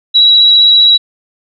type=tone with vibrato; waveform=sine; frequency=3892 Hz; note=B7; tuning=26 cents flat; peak=-3 dBFS; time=0.14-0.98 s; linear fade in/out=20 ms; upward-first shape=triangle; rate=15 Hz; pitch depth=17 cents each way; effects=none